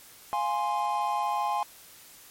triangle chord, F minor, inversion none, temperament equal, 698.5 / 830.6 / 1046.5 Hz, F5 / Ab5 / C6, 0 / 0 / 0 cents, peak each -32 / -26 / -28 dBFS, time 0.33-1.63 s, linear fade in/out 0 ms, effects white hiss -51 dBFS RMS until 2.3 s + MP3 64 kbps

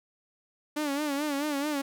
sawtooth tone with vibrato, 290 Hz, D4, 22 cents flat, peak -24 dBFS, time 0.76-1.82 s, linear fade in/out 10 ms, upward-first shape sine, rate 4.6 Hz, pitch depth 89 cents each way, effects none

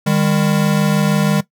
square tone pair together, 154.7 / 200.9 Hz, D#3 / G3, -10 / +43 cents, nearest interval perfect fourth, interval 453 cents, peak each -16 dBFS, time 0.06-1.41 s, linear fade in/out 10 ms, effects noise-tail reverb RT60 0.1 s tail -17 dB re dry

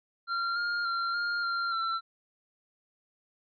square tone with pitch steps, 1379 / 1411 / 1376 / 1408 / 1383 / 1345 Hz, F6 / F6 / F6 / F6 / F6 / E6, -22 / +17 / -26 / +14 / -17 / +34 cents, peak -29 dBFS, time 0.27-2.01 s, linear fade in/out 50 ms, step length 290 ms, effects resampled to 11025 Hz

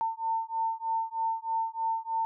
sine beating tone pair, 900 / 903.2 Hz, A5 / A5, +39 / +45 cents, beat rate 3.2 Hz, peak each -31 dBFS, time 0.01-2.25 s, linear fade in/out 0 ms, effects none

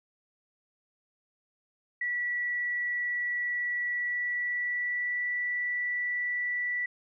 sine tone with pitch glide, 1947 to 1961.7 Hz, B6 to B6, -25 to -12 cents, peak -28 dBFS, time 2.01-6.86 s, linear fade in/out 5 ms, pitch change +13 cents, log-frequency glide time 3.93-5.26 s, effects none

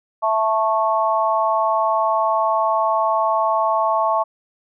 sine chord, A major, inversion second, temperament just, 660 / 880 / 1100 Hz, E5 / A5 / C#6, +2 / 0 / -14 cents, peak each -20 dBFS, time 0.22-4.24 s, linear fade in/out 20 ms, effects none

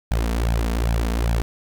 sawtooth tone with flanger, 57 Hz, A#1, 38 cents flat, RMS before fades -21 dBFS, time 0.11-1.42 s, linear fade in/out 0 ms, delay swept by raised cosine 1.2 to 4.5 ms, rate 2.5 Hz, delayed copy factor +0.85, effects none

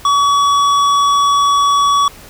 sine tone with hard clipping, 1134 Hz, C#6, 39 cents sharp, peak -11 dBFS, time 0.05-2.08 s, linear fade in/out 2 ms, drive 11 dB, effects pink hiss -38 dBFS RMS until 2.29 s

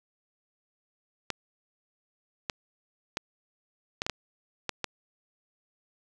clicks, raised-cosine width 0.2 ms, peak -12 dBFS, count 8, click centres 1.303 / 2.498 / 3.171 / 4.019 / 4.065 / 4.097 / 4.693 / 4.843 s, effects none

